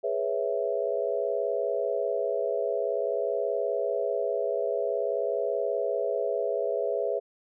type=chord; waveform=sine; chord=C# minor seventh; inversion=second; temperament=equal; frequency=415.3 / 493.9 / 554.4 / 659.3 Hz; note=G#4 / B4 / C#5 / E5; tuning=0 / 0 / 0 / 0 cents; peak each=-31 dBFS; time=0.03-7.2 s; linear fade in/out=20 ms; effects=none